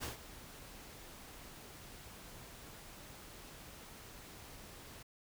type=noise with ADSR envelope; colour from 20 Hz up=pink; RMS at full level=-40 dBFS; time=0-5.03 s; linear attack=33 ms; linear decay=130 ms; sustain=-13 dB; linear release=8 ms; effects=none